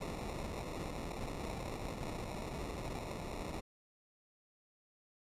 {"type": "noise with sample-and-hold", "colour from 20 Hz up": "pink", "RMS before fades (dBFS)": -42, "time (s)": [0, 3.61], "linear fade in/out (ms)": 20, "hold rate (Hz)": 1575, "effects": ["low-pass 11000 Hz 12 dB/octave"]}